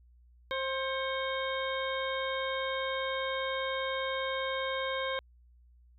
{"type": "harmonic tone with a mistuned harmonic", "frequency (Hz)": 530, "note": "C5", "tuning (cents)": 22, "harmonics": [1, 2, 3, 4, 6, 7], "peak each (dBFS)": [-34, -37, -39, -40, -42, -42], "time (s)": [0.51, 5.19], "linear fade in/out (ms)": 0, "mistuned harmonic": 4, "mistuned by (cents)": 68, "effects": ["added 60 Hz sine -57 dBFS peak until 5.98 s"]}